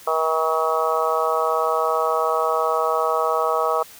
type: harmonic tone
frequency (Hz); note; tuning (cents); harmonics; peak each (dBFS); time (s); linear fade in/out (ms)
159.9; D#3; +48; 3 / 4 / 5 / 6 / 7 / 8; -24 / -24 / -27 / -29 / -24 / -25; 0.07-3.83; 5
effects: white hiss -44 dBFS RMS until 3.99 s